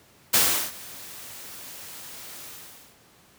white noise with ADSR envelope, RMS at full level -18 dBFS, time 0.33-2.97 s, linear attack 12 ms, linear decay 370 ms, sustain -23 dB, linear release 490 ms, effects pink hiss -56 dBFS RMS until 3.38 s + high-pass 80 Hz 12 dB/octave

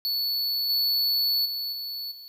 square tone with level steps, 4435 Hz, C#8, in tune, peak -25 / -22 / -29 / -32 / -42 dBFS, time 0.05-2.28 s, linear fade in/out 0 ms, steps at 0.69 / 1.45 / 1.72 / 2.11 s, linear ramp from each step 10 ms, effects 10-bit

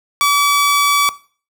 sawtooth tone, 1146 Hz, D6, 43 cents flat, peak -7 dBFS, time 0.21-1.09 s, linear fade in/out 0 ms, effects noise-tail reverb RT60 0.4 s tail -18 dB re dry

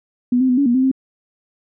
sine tone with pitch steps, 246.3 / 259.7 / 249.6 / 281.9 / 239.5 / 259.9 / 264.4 Hz, B3 / C4 / B3 / C#4 / A#3 / C4 / C4, -5 / -13 / +19 / +29 / +47 / -11 / +18 cents, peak -12 dBFS, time 0.32-0.915 s, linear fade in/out 5 ms, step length 85 ms, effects none

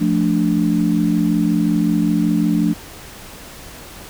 sine chord, D minor, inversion first, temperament equal, 174.61 / 220 / 293.7 Hz, F3 / A3 / D4, 0 / 0 / 0 cents, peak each -18 dBFS, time 0-2.74 s, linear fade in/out 20 ms, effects pink hiss -37 dBFS RMS until 4.09 s

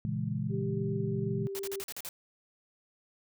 sine chord, A# half-diminished seventh, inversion none, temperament equal, 116.54 / 138.59 / 164.81 / 207.7 Hz, A#2 / C#3 / E3 / G#3, 0 / 0 / 0 / 0 cents, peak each -35 / -36 / -36 / -36 dBFS, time 0.05-1.47 s, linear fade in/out 0 ms
sine tone, 392.6 Hz, G4, 3 cents sharp, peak -35 dBFS, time 0.49-1.84 s, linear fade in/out 50 ms
white noise bursts, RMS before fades -40 dBFS, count 7, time 1.55-2.089 s, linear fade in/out 0 ms, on 41 ms, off 42 ms
effects none

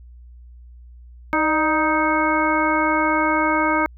harmonic tone with a mistuned harmonic, 312.7 Hz, D#4, 9 cents sharp, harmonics 1 / 2 / 3 / 4 / 5 / 7, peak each -22 / -25 / -22 / -23 / -25 / -25 dBFS, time 1.33-3.86 s, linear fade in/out 0 ms, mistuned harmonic 2, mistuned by -51 cents, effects added 60 Hz sine -40 dBFS peak until 3.97 s

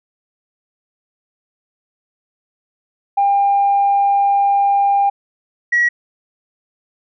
sine tone pair in turn, 800 / 1917.6 Hz, G5 / A#6, +35 / +48 cents, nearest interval octave + minor third, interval 1513 cents, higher second, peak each -10 / -10 dBFS, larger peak neither, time 3.17-5.1 / 5.72-5.89 s, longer first, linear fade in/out 10 ms, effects tanh soft clip ceiling -7 dBFS

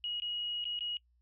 sine tone with dropouts, 2897 Hz, F#7, 37 cents flat, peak -34 dBFS, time 0.04-0.97 s, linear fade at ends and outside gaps 1 ms, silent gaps 0.2-0.22 / 0.642-0.653 / 0.791-0.807 s, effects noise-tail reverb RT60 0.1 s tail -23 dB re dry + added 60 Hz sine -67 dBFS peak until 1.21 s

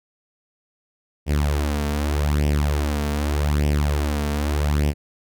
sawtooth tone with flanger, 73.42 Hz, D2, in tune, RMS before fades -21 dBFS, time 1.26-4.94 s, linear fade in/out 50 ms, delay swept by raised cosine 0.36 to 4.46 ms, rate 0.83 Hz, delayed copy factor +0.7, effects none

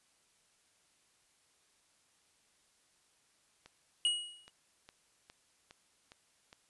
click train, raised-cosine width 0.2 ms, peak -35 dBFS, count 8, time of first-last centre 3.66-6.529 s, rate 2.44 Hz
square tone with exponential decay, 2900 Hz, F#7, 35 cents flat, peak -26 dBFS, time 4.05-4.5 s, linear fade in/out 1 ms, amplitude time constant 96 ms
effects white hiss -71 dBFS RMS until 6.69 s + resampled to 24000 Hz

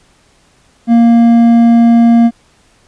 triangle tone with hard clipping, 233.1 Hz, A#3, in tune, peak -5 dBFS, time 0.87-2.31 s, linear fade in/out 50 ms, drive 9 dB, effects pink hiss -50 dBFS RMS until 2.87 s + resampled to 22050 Hz

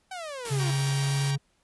sawtooth exponential sweep, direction down, 774 to 329.6 Hz, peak -31 dBFS, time 0.11-0.71 s, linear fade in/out 5 ms
white noise, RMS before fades -36 dBFS, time 0.45-1.31 s, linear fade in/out 2 ms
triangle tone with pitch glide, 136.6 to 139.23 Hz, C#3 to C#3, -25 to +8 cents, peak -22 dBFS, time 0.5-1.38 s, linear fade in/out 20 ms, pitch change +33 cents, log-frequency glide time 0.64-1.24 s
10% pulse chord, G diminished, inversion none, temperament just, 784 / 940.8 / 1128.9 Hz, G5 / Bb5 / Db6, 0 / +16 / +31 cents, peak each -30 / -30 / -34 dBFS, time 0.59-1.36 s, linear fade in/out 10 ms
effects pink hiss -69 dBFS RMS until 1.63 s + resampled to 24000 Hz

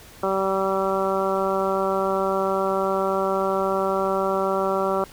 harmonic tone, 192.6 Hz, G3, 30 cents flat, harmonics 1 / 2 / 3 / 4 / 5 / 6 / 7, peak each -31 / -25 / -25 / -29 / -31 / -29 / -30 dBFS, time 0.23-5.04 s, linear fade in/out 2 ms, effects pink hiss -46 dBFS RMS until 5.12 s

